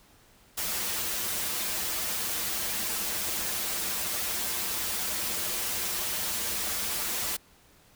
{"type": "noise with comb filter", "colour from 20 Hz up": "white", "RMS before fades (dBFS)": -31, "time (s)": [0.57, 7.37], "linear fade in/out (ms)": 10, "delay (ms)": 7.3, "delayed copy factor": -1, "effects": ["pink hiss -59 dBFS RMS until 7.95 s"]}